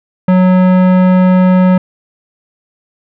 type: tone with tanh clipping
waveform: sine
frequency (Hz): 184.1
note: F#3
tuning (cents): -8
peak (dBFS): -7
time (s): 0.28-1.78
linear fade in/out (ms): 5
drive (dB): 17
effects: none